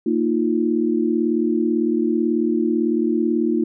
sine chord, Bb suspended fourth, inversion none, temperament equal with one note detuned, 230 / 311.1 / 349.2 Hz, Bb3 / Eb4 / F4, -23 / 0 / 0 cents, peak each -21 dBFS, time 0.06-3.64 s, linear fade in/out 5 ms, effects none

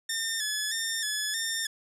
10% pulse tone with vibrato, 1760 Hz, A6, in tune, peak -19 dBFS, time 0.09-1.67 s, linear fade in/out 5 ms, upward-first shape square, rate 1.6 Hz, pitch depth 50 cents each way, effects low-pass 11000 Hz 12 dB/octave

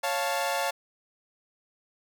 sawtooth chord, Db augmented, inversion none, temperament equal, 554.4 / 698.5 / 880 Hz, Db5 / F5 / A5, 0 / 0 / 0 cents, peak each -27 dBFS, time 0.03-0.71 s, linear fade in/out 10 ms, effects none

